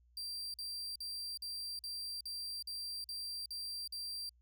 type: tone bursts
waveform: 40% pulse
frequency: 4713 Hz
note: D8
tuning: 5 cents sharp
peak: -39 dBFS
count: 10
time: 0.17-4.293 s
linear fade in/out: 2 ms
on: 370 ms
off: 47 ms
effects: added 60 Hz sine -65 dBFS peak until 4.41 s